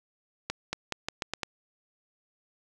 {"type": "accelerating click train", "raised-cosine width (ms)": 0.2, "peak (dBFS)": -13, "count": 7, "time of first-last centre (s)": [0.5, 1.433], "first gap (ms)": 230, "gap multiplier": 0.84, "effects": []}